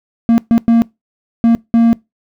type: tone bursts at uneven times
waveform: triangle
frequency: 231.1 Hz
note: A#3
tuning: 15 cents flat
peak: -4 dBFS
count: 5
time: 0.29-0.38 / 0.51-0.58 / 0.68-0.82 / 1.44-1.55 / 1.74-1.93 s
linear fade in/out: 0 ms
effects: noise-tail reverb RT60 0.2 s tail -23 dB re dry